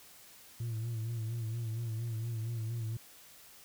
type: tone with vibrato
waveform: sine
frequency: 113.9 Hz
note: A#2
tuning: 40 cents flat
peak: -31 dBFS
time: 0.6-2.97 s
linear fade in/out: 5 ms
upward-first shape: sine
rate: 4.3 Hz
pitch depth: 63 cents each way
effects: tanh soft clip ceiling -33 dBFS + white hiss -56 dBFS RMS until 3.64 s